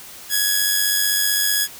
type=tone with amplitude modulation; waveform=5% pulse; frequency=1675 Hz; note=G#6; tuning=14 cents sharp; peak=-4 dBFS; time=0.29-1.68 s; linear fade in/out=50 ms; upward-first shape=sine; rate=95.6 Hz; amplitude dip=40%; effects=white hiss -39 dBFS RMS until 1.79 s